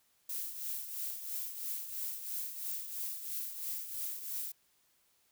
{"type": "noise with tremolo", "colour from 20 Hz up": "violet", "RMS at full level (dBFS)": -37, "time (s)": [0.29, 4.52], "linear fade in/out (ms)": 5, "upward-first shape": "triangle", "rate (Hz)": 3, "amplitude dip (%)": 65, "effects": ["white hiss -72 dBFS RMS until 5.31 s"]}